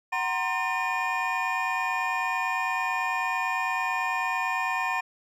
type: tone cluster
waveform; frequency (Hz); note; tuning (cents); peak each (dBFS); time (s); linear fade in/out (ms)
triangle; 750 / 940 / 1049 / 1801 / 2438; F#5 / A#5 / C6 / A6 / D#7; +23 / +14 / +4 / +40 / -36; -30; 0.12-5.01; 10
effects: none